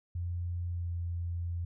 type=tone with pitch glide; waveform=sine; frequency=87.31 to 86.06 Hz; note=F2 to F2; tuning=0 to -25 cents; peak=-32 dBFS; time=0.15-1.65 s; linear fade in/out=5 ms; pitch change=-25 cents; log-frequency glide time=0.69-0.91 s; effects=none